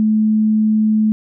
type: tone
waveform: sine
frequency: 216.1 Hz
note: A3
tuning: 31 cents flat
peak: -11 dBFS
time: 0-1.12 s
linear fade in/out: 0 ms
effects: none